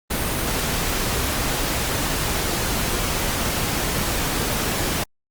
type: noise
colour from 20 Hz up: pink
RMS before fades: -23 dBFS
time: 0.1-5.04 s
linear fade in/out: 10 ms
effects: Opus 32 kbps